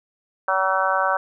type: harmonic tone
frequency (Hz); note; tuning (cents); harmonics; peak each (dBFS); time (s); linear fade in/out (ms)
190; F#3; +46; 3 / 4 / 5 / 6 / 7 / 8; -25 / -25 / -25 / -25 / -25 / -25; 0.48-1.17; 2
effects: none